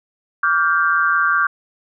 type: tone cluster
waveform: sine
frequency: 1160 / 1406 / 1571 Hz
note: D6 / F6 / G6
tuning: -22 / +11 / +3 cents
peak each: -18 dBFS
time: 0.43-1.47 s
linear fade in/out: 5 ms
effects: none